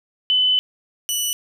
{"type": "tone pair in turn", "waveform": ["sine", "15% pulse"], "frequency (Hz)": [3015, 2961], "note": ["F#7", "F#7"], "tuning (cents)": [32, 1], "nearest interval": "unison", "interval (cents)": 31, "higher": "first", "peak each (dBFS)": [-14, -13], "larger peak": "second", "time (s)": [[0.3, 0.59], [1.09, 1.33]], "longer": "first", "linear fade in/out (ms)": 0, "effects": []}